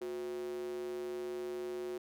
square tone with high-pass filter, 73 Hz, D2, 10 cents flat, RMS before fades -40 dBFS, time 0.01-1.98 s, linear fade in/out 5 ms, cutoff 380 Hz, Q 7.4, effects none

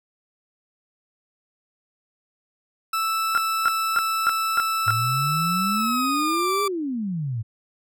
40% pulse tone with pitch glide, 1318.5 to 1167.9 Hz, E6 to D6, 0 to -10 cents, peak -21 dBFS, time 2.93-6.68 s, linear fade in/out 5 ms, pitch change -210 cents, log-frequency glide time 5.74-6.52 s
sine tone bursts, 1381 Hz, F6, 20 cents flat, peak -16 dBFS, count 6, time 3.35-4.906 s, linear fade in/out 0 ms, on 26 ms, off 280 ms
sine exponential two-way sweep, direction up then down, 105.6 to 415.3 to 105.6 Hz, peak -24 dBFS, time 4.86-7.43 s, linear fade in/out 20 ms, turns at 6.64 s
effects none

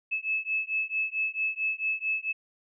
sine beating tone pair, 2600 / 2604.5 Hz, E7 / E7, -24 / -21 cents, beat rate 4.5 Hz, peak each -30 dBFS, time 0.11-2.33 s, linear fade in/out 20 ms, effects none

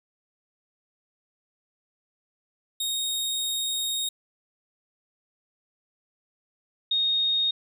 sawtooth / sine tone pair in turn, 3729 / 3715 Hz, A#7 / A#7, 0 / -7 cents, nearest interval unison, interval 7 cents, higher first, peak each -23 / -21 dBFS, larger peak second, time 2.8-4.09 / 6.91-7.51 s, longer first, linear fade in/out 5 ms, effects none

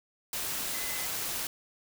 sine tone in noise, 2029 Hz, B6, 46 cents sharp, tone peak -42 dBFS, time 0.74-1.06 s, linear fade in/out 2 ms, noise white, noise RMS -34 dBFS, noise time 0.33-1.47 s, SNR -11 dB, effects none

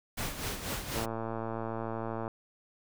pink noise with tremolo, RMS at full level -34 dBFS, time 0.17-1.06 s, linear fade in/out 10 ms, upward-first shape sine, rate 4.1 Hz, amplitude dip 60%
click train, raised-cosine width 1 ms, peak -22 dBFS, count 150, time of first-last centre 0.96-2.279 s, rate 113 Hz
effects none

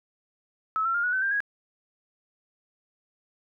sine tone with pitch steps, 1297 / 1350.5 / 1406.2 / 1464.3 / 1524.7 / 1587.6 / 1653.1 Hz, E6 / E6 / F6 / F#6 / G6 / G6 / G#6, -28 / +42 / +11 / -18 / -48 / +22 / -8 cents, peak -23 dBFS, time 0.76-1.404 s, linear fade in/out 0 ms, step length 92 ms, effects none

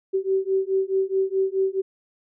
sine beating tone pair, 381.7 / 386.4 Hz, G4 / G4, -46 / -25 cents, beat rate 4.7 Hz, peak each -23 dBFS, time 0.13-1.82 s, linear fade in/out 20 ms, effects none

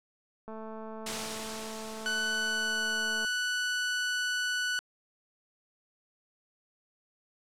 click train, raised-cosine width 1 ms, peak -30 dBFS, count 610, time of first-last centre 0.48-3.248 s, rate 220 Hz
white noise with exponential decay, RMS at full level -33 dBFS, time 1.06-4.56 s, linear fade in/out 5 ms, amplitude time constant 760 ms
sawtooth tone with pitch glide, 1494 to 1483.7 Hz, F#6 to F#6, +16 to +4 cents, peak -25 dBFS, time 2.06-4.79 s, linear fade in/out 0 ms, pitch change -12 cents, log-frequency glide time 2.33-2.95 s
effects low-pass 8000 Hz 12 dB/octave

